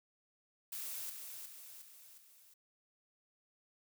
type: noise with echo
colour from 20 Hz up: blue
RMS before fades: -43 dBFS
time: 0.72-1.1 s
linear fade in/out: 5 ms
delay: 360 ms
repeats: 4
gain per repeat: -5 dB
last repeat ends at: 2.54 s
effects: none